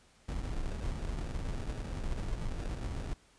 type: noise with sample-and-hold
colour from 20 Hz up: brown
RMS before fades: -36 dBFS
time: 0.28-3.14 s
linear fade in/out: 10 ms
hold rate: 1050 Hz
effects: pink hiss -64 dBFS RMS until 3.38 s + resampled to 22050 Hz